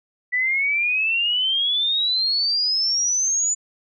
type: exponential sweep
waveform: sine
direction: up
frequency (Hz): 1962 to 7040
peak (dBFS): -18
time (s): 0.32-3.55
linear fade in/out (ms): 20
effects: none